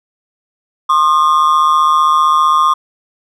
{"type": "ring-modulated tone", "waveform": "triangle", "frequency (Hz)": 1141, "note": "C#6", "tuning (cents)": 50, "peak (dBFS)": -3, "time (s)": [0.89, 2.74], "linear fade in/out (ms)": 10, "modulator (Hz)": 77.7, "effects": []}